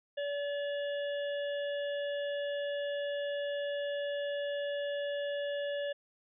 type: harmonic tone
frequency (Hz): 573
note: D5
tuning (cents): -43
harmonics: 1 / 3 / 5 / 6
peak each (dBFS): -33 / -43 / -47 / -49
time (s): 0.17-5.93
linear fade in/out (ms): 10
effects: none

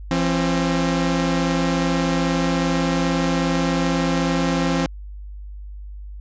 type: tone pair together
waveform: sawtooth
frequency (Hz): 170.3 / 266.7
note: F3 / C4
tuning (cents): -43 / +33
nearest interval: minor sixth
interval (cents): 776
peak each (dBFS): -17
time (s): 0.11-4.86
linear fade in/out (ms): 0
effects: added 50 Hz sine -32 dBFS peak until 6.2 s + resampled to 16000 Hz

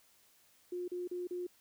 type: tone bursts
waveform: sine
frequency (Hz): 356.7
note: F4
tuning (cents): +37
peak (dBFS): -36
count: 4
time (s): 0.72-1.468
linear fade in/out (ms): 5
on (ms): 160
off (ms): 36
effects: white hiss -67 dBFS RMS until 1.6 s

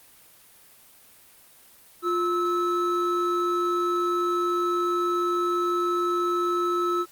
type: tone pair together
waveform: triangle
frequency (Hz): 351.4 / 1303.2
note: F4 / E6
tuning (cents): +11 / -20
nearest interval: octave + major seventh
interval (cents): 2269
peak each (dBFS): -23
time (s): 2.02-7.06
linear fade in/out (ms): 50
effects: white hiss -53 dBFS RMS until 7.11 s + Opus 32 kbps

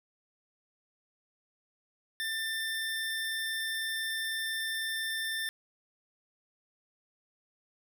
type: tone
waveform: 25% pulse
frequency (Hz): 1786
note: A6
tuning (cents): +25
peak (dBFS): -28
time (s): 2.2-5.49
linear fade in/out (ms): 0
effects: none

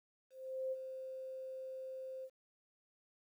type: tone with ADSR envelope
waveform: sine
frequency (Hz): 523.3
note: C5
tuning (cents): 0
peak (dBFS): -35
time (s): 0.3-2.3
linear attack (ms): 420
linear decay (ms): 32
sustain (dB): -8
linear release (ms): 59
effects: 12-bit

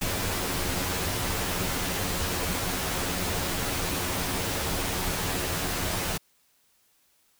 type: noise with comb filter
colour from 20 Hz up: pink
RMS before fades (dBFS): -29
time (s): 0.01-6.18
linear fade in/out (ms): 10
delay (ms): 11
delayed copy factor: +0.6
effects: white hiss -66 dBFS RMS until 7.39 s

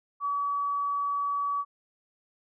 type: tone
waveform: sine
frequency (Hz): 1140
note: C#6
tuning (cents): +48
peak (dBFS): -26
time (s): 0.2-1.65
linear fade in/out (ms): 50
effects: none

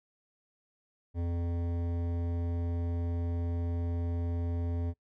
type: tone with hard clipping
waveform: sine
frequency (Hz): 85.6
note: F2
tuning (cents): -34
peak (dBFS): -32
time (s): 1.14-4.94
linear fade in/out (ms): 50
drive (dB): 14
effects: noise-tail reverb RT60 0.1 s tail -22 dB re dry

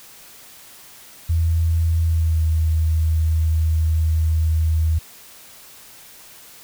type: tone with pitch glide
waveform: sine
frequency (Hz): 82.41 to 79.83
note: E2 to D#2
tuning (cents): 0 to +45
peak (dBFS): -15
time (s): 1.29-4.99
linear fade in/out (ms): 10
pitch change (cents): -55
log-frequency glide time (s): 2.02-2.44
effects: white hiss -44 dBFS RMS until 6.63 s

